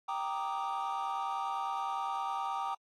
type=chord; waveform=triangle; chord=Eb major seventh; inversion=first; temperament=equal; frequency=784 / 932.3 / 1174.7 / 1244.5 Hz; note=G5 / Bb5 / D6 / Eb6; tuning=0 / 0 / 0 / 0 cents; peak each=-34 / -35 / -36 / -38 dBFS; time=0.08-2.75 s; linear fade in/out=10 ms; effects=tanh soft clip ceiling -26 dBFS + AAC 48 kbps